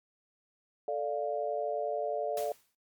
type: chord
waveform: sine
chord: D minor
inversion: second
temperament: equal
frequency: 440 / 587.3 / 698.5 Hz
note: A4 / D5 / F5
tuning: 0 / 0 / 0 cents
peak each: -35 / -33 / -35 dBFS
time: 0.88-2.52 s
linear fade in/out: 2 ms
type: noise with exponential decay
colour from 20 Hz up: white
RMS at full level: -41 dBFS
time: 2.37-2.75 s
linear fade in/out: 2 ms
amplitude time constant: 81 ms
effects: noise-tail reverb RT60 0.1 s tail -24 dB re dry + MP3 96 kbps